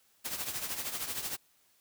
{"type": "noise with tremolo", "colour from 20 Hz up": "white", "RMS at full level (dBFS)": -34, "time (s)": [0.24, 1.37], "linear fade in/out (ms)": 20, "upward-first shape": "triangle", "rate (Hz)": 13, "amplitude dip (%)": 70, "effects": ["white hiss -68 dBFS RMS until 1.8 s"]}